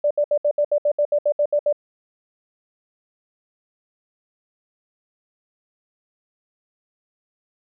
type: tone bursts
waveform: sine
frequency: 587.3 Hz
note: D5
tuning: in tune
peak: -15 dBFS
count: 13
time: 0.04-1.727 s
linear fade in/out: 5 ms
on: 67 ms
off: 68 ms
effects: none